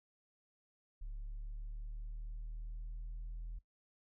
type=linear sweep; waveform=sine; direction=up; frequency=35.6 to 41.2 Hz; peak=-39 dBFS; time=1.01-3.59 s; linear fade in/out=10 ms; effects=noise-tail reverb RT60 0.1 s tail -19 dB re dry + tanh soft clip ceiling -40 dBFS